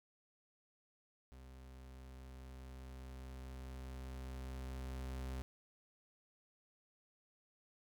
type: tone with level ramp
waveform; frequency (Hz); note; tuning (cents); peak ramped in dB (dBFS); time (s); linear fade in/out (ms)
40% pulse; 64.8; C2; -16; -53 to -40; 1.32-5.42; 0
effects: none